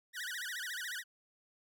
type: tone with vibrato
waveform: sawtooth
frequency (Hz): 1690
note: G#6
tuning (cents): +30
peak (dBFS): -35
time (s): 0.13-1.04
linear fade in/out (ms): 50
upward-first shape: sine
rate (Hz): 14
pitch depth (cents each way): 260
effects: none